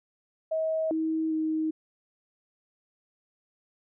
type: tone with pitch steps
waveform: sine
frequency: 638 / 319 / 314.9 Hz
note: D#5 / D#4 / D#4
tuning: +43 / +43 / +21 cents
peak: -25 dBFS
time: 0.51-1.71 s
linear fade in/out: 10 ms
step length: 400 ms
effects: none